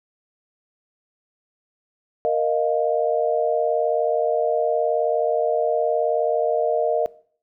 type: chord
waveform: sine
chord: Bb suspended fourth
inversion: none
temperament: equal with one note detuned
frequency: 466.2 / 619.4 / 698.5 Hz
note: Bb4 / Eb5 / F5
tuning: 0 / -8 / 0 cents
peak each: -22 / -21 / -24 dBFS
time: 2.25-7.06 s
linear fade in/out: 0 ms
effects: noise-tail reverb RT60 0.5 s tail -20 dB re dry